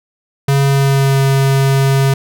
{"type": "tone with pitch glide", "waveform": "square", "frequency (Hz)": [138.59, 136.13], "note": ["C#3", "C#3"], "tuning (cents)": [0, -31], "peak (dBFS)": -10, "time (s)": [0.48, 2.14], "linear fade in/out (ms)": 5, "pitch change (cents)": -31, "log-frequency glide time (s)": [0.62, 1.21], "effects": []}